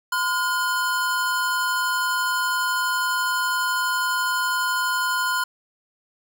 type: tone pair together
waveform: square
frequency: 1019 / 1429 Hz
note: C6 / F6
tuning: -46 / +39 cents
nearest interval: tritone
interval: 585 cents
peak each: -25 / -24 dBFS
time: 0.12-5.44 s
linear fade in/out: 5 ms
effects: none